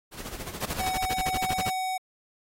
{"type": "noise with tremolo", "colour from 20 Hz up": "pink", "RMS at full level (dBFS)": -36, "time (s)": [0.11, 0.94], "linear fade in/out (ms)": 50, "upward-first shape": "sine", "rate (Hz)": 14, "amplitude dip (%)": 65}
{"type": "noise bursts", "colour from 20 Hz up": "pink", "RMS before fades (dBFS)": -31, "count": 14, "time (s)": [0.62, 1.696], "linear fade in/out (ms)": 5, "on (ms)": 36, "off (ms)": 44}
{"type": "tone", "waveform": "square", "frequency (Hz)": 750, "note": "F#5", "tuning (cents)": 23, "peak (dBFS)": -28, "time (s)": [0.79, 1.98], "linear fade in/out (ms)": 10}
{"effects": ["AAC 48 kbps"]}